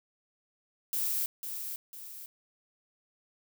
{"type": "noise with echo", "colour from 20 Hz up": "violet", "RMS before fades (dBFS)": -31, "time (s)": [0.93, 1.26], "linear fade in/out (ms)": 0, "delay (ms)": 500, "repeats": 2, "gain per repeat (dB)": -7, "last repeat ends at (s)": 2.26, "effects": []}